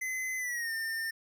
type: tone with pitch glide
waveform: square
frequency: 2039 to 1806.1 Hz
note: C7 to A6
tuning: -45 to +45 cents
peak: -33 dBFS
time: 0.01-1.11 s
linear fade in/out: 10 ms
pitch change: -210 cents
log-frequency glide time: 0.37-0.72 s
effects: none